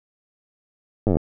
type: slowing click train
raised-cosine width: 2 ms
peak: -7 dBFS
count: 10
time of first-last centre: 1.07-1.169 s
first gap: 9 ms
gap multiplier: 1.05
effects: none